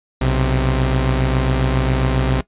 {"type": "tone pair together", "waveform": "sawtooth", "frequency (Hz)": [61.73, 130.81], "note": ["B1", "C3"], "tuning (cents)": [0, 0], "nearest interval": "octave + minor second", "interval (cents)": 1300, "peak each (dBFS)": -14, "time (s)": [0.21, 2.41], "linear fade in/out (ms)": 5, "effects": ["noise-tail reverb RT60 0.1 s tail -18 dB re dry", "resampled to 8000 Hz"]}